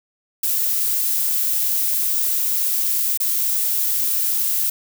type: noise with dropouts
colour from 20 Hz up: violet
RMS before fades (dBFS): -20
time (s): 0.43-4.7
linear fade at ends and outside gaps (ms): 5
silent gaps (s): 3.175-3.201
effects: none